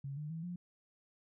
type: tone with pitch steps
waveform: sine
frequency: 138.59 / 150.26 / 162.92 / 176.64 Hz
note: C#3 / D3 / E3 / F3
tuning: 0 / +40 / -20 / +20 cents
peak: -39 dBFS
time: 0.04-0.56 s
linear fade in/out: 5 ms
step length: 130 ms
effects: none